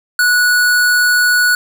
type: tone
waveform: square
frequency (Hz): 1469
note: F#6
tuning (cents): -13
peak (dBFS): -10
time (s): 0.19-1.55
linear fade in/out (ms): 2
effects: none